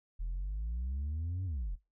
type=exponential two-way sweep; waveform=sine; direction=up then down; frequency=39.9 to 95.8 to 39.9 Hz; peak=-31 dBFS; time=0.19-1.76 s; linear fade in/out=20 ms; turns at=1.45 s; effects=noise-tail reverb RT60 0.2 s tail -19 dB re dry + tanh soft clip ceiling -32 dBFS